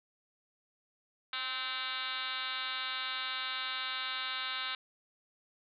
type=tone with frequency modulation; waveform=sine; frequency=2566 Hz; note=E7; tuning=47 cents flat; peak=-34 dBFS; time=1.33-4.75 s; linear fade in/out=2 ms; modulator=254 Hz; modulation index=5.8; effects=none